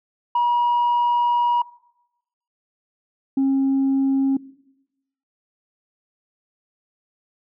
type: tone pair in turn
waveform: sine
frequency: 960 / 270.4 Hz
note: B5 / C#4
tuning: -49 / -43 cents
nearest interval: octave + minor seventh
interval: 2194 cents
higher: first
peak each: -14 dBFS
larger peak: neither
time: 0.35-1.62 / 3.37-4.37 s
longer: first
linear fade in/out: 5 ms
effects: noise-tail reverb RT60 0.9 s tail -21 dB re dry + tanh soft clip ceiling -14 dBFS